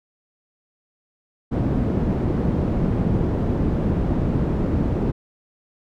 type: low-pass noise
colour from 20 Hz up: white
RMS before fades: -21 dBFS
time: 1.51-5.12 s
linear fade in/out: 20 ms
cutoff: 250 Hz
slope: 12 dB/octave
effects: none